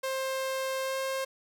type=tone with pitch glide; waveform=sawtooth; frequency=529 to 532.7 Hz; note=C5 to C5; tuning=+19 to +31 cents; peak=-26 dBFS; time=0.03-1.25 s; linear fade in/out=10 ms; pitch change=+12 cents; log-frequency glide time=0.83-0.97 s; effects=none